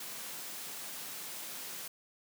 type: high-pass noise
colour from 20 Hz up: white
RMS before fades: -43 dBFS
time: 0-1.88 s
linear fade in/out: 5 ms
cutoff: 130 Hz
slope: 48 dB/octave
effects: none